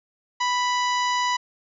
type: harmonic tone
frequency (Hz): 987.8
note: B5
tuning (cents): 0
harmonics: 1 / 2 / 3 / 4 / 5 / 6 / 7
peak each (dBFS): -22 / -28 / -32 / -34 / -36 / -38 / -39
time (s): 0.4-1.37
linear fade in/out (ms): 10
effects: none